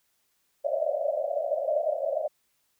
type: band-pass noise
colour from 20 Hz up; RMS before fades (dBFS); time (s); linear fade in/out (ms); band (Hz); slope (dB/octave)
white; -28; 0.64-2.28; 10; 560 to 660; 96
effects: white hiss -72 dBFS RMS until 2.79 s